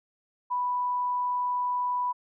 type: tone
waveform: sine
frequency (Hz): 987.8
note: B5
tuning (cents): 0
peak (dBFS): -25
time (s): 0.5-2.13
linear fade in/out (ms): 20
effects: none